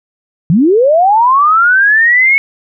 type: linear sweep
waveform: sine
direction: up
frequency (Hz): 146.83 to 2217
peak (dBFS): -5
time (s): 0.5-2.38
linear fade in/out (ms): 0
effects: none